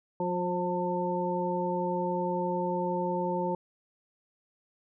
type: harmonic tone with a mistuned harmonic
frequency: 178.9 Hz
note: F3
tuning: 42 cents sharp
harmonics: 1 / 2 / 3 / 5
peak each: -33 / -33 / -33 / -32 dBFS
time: 0.2-3.55 s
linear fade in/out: 2 ms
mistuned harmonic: 3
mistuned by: -17 cents
effects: none